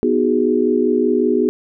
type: chord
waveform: sine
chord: G# minor seventh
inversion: first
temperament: equal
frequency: 246.9 / 311.1 / 370 / 415.3 Hz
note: B3 / D#4 / F#4 / G#4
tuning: 0 / 0 / 0 / 0 cents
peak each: -18 / -21 / -18 / -18 dBFS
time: 0.03-1.49 s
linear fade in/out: 0 ms
effects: none